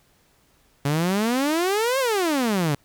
sawtooth exponential two-way sweep, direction up then down, 137.6 to 551 to 137.6 Hz, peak -16 dBFS, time 0.85-2.75 s, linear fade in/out 5 ms, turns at 1.99 s, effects pink hiss -61 dBFS RMS until 2.84 s

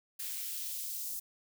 blue noise with high-pass filter sweep, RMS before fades -39 dBFS, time 0.19-1.2 s, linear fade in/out 10 ms, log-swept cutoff 1600 to 6100 Hz, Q 0.94, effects none

